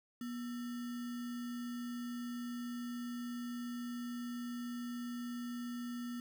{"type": "tone with sample-and-hold", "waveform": "sine", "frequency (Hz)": 241.5, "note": "B3", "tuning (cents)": -39, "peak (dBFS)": -39, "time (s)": [0.21, 6.2], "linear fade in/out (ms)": 2, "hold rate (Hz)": 1575, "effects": []}